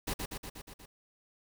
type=noise with echo; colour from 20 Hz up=pink; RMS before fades=-34 dBFS; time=0.07-0.14 s; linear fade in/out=10 ms; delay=120 ms; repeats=6; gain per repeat=-3 dB; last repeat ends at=0.86 s; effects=none